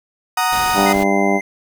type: chord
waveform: 35% pulse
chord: D# minor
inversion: first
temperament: equal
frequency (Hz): 740 / 932.3 / 1244.5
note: F#5 / A#5 / D#6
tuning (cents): 0 / 0 / 0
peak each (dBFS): -18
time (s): 0.37-0.93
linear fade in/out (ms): 5
type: noise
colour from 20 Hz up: pink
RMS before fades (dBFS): -29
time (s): 0.52-1.04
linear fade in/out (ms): 10
type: harmonic tone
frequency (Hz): 99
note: G2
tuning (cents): +18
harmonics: 2 / 3 / 4 / 5 / 6 / 7 / 8 / 9 / 10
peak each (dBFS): -19 / -21 / -20 / -32 / -22 / -22 / -22 / -32 / -29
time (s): 0.74-1.41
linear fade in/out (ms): 50
type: tone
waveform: triangle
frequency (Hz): 2076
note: C7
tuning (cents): -14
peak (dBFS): -21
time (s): 0.86-1.41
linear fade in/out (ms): 2
effects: none